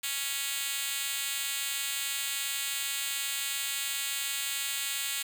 5% pulse tone with high-pass filter, 277.2 Hz, C#4, in tune, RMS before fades -33 dBFS, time 0.03-5.23 s, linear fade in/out 10 ms, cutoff 3700 Hz, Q 0.57, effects 9-bit

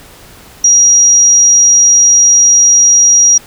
sine tone, 5730 Hz, F8, 44 cents sharp, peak -3 dBFS, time 0.64-3.38 s, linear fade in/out 5 ms, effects pink hiss -37 dBFS RMS until 3.46 s

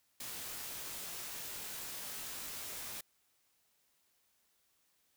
white noise with comb filter, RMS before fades -44 dBFS, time 0.2-3.01 s, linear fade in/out 5 ms, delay 19 ms, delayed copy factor -0.7, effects white hiss -75 dBFS RMS until 5.16 s

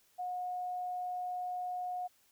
sine tone, 724 Hz, F#5, 38 cents flat, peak -35 dBFS, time 0.18-2.08 s, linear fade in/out 20 ms, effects white hiss -69 dBFS RMS until 2.31 s

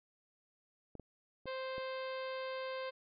clicks, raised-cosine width 2 ms, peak -35 dBFS, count 4, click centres 0.953 / 0.997 / 1.457 / 1.781 s
harmonic tone, 523.3 Hz, C5, in tune, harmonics 1 / 2 / 3 / 4 / 5 / 6 / 7 / 8 / 9, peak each -40 / -46 / -50 / -52 / -54 / -56 / -57 / -58 / -59 dBFS, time 1.46-2.91 s, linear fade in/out 20 ms
effects none

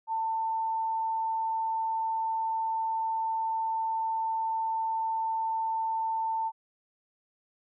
sine tone, 894 Hz, A5, 27 cents sharp, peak -27 dBFS, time 0.07-6.52 s, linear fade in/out 50 ms, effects none

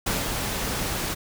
pink noise with ADSR envelope, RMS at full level -25 dBFS, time 0.06-1.15 s, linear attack 8 ms, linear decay 170 ms, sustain -3 dB, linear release 21 ms, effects none

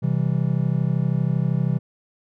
triangle chord, C major, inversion none, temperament just, 130.81 / 163.52 / 196.22 Hz, C3 / E3 / G3, 0 / -14 / +2 cents, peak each -20 / -20 / -26 dBFS, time 0.02-1.79 s, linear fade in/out 20 ms, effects none

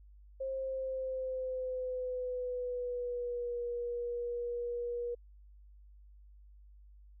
sine tone with pitch glide, 532 to 479.5 Hz, C5 to A#4, +29 to +49 cents, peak -34 dBFS, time 0.4-5.15 s, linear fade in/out 10 ms, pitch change -180 cents, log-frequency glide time 0.5-3.61 s, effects added 50 Hz sine -54 dBFS peak until 7.2 s

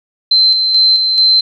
sine tone with tremolo, 4095 Hz, C8, 38 cents flat, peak -6 dBFS, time 0.31-1.41 s, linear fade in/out 5 ms, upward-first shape square, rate 2.3 Hz, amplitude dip 40%, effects none

